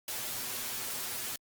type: noise with comb filter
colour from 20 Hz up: white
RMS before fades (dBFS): -37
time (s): 0.08-1.36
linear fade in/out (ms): 2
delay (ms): 8.1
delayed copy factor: +0.9
effects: Opus 48 kbps